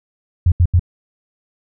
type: tone bursts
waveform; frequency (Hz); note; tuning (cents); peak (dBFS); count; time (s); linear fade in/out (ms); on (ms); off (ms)
sine; 87.8; F2; +10; -8; 3; 0.46-0.795; 5; 59; 79
effects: none